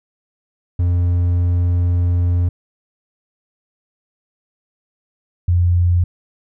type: tone pair in turn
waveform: triangle / sine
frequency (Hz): 87.9 / 87.9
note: F2 / F2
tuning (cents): +12 / +12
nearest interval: unison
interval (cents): 0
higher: neither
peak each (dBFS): -11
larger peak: neither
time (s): 0.79-2.49 / 5.48-6.04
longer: first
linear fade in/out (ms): 5
effects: none

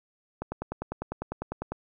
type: click train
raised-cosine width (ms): 1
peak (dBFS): -18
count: 14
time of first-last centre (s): 0.42-1.72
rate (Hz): 10
effects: none

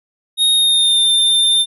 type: tone with pitch glide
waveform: square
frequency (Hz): 3729 to 3596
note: A#7 to A7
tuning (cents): 0 to +37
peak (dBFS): -11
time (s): 0.37-1.66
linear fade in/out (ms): 50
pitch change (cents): -63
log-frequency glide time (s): 0.54-1.02
effects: none

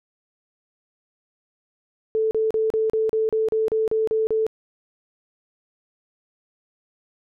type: tone bursts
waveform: sine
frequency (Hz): 440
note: A4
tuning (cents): 0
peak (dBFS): -18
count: 12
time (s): 2.15-4.466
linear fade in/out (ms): 0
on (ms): 160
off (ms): 36
effects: none

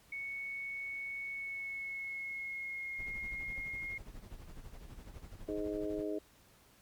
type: tone with pitch glide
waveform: sine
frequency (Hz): 2217 to 2143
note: C#7 to C7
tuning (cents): 0 to +41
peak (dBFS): -38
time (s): 0.12-3.98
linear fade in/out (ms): 5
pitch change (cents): -59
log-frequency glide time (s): 1.26-3
type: noise with tremolo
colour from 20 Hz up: brown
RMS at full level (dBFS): -46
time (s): 2.98-6.05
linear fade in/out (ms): 20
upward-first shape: sine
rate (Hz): 12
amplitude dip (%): 75
type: harmonic tone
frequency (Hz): 103.83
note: G#2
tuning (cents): 0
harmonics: 3 / 4 / 5 / 6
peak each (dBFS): -38 / -38 / -47 / -42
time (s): 5.48-6.19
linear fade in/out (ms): 10
effects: pink hiss -64 dBFS RMS until 6.81 s + MP3 96 kbps

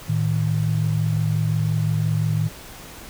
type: tone pair together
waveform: sine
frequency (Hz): 110 / 155.76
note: A2 / D#3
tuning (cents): 0 / +2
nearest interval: tritone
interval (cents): 602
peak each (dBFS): -21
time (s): 0.08-2.49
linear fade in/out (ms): 20
effects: pink hiss -40 dBFS RMS until 3.09 s

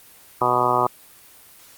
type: harmonic tone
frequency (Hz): 123.4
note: B2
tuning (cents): -1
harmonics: 1 / 2 / 3 / 4 / 5 / 6 / 7 / 8 / 9 / 10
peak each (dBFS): -32 / -33 / -26 / -28 / -26 / -25 / -25 / -22 / -24 / -23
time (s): 0.41-0.87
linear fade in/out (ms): 5
effects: white hiss -48 dBFS RMS until 1.77 s + Opus 32 kbps

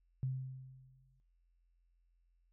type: tone with exponential decay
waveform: sine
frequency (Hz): 130.81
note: C3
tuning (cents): 0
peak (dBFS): -32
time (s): 0.23-1.2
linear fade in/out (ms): 0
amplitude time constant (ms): 210
effects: noise-tail reverb RT60 0.3 s tail -19 dB re dry + added 43 Hz sine -70 dBFS peak until 2.52 s

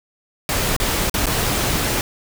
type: noise with dropouts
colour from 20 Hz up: pink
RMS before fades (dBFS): -20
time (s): 0.49-2.01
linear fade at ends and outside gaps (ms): 1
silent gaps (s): 0.765-0.8 / 1.097-1.141 / 1.258-1.267
effects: none

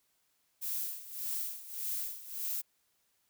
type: noise with tremolo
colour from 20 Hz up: violet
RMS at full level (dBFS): -35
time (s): 0.61-2.62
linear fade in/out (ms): 20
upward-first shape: sine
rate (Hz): 1.7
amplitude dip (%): 80
effects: white hiss -75 dBFS RMS until 3.29 s

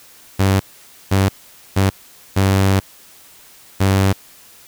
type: tone bursts at uneven times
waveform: sawtooth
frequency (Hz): 96.8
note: G2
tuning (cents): -21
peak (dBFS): -8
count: 5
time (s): 0.39-0.6 / 1.11-1.29 / 1.76-1.9 / 2.36-2.8 / 3.8-4.13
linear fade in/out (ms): 10
effects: white hiss -45 dBFS RMS until 4.67 s

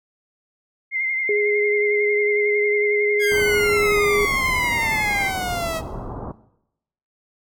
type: tone with vibrato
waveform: sine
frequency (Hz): 2100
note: C7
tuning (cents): +6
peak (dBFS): -20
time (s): 0.91-5.32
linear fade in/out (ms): 50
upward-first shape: sine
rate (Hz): 11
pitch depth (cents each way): 35
type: tone with pitch glide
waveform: sine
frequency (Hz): 415.1 to 412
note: G#4 to G#4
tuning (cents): -1 to -14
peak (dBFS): -18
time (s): 1.29-4.25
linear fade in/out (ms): 2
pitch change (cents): -13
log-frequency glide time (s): 3.66-3.88
type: exponential sweep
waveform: sawtooth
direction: down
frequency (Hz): 1661.2 to 635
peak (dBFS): -20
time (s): 3.19-5.82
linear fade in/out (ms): 50
type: low-pass noise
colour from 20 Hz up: pink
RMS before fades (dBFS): -31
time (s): 3.31-6.32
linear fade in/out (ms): 10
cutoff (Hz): 1200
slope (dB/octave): 48
effects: noise-tail reverb RT60 0.8 s tail -17 dB re dry

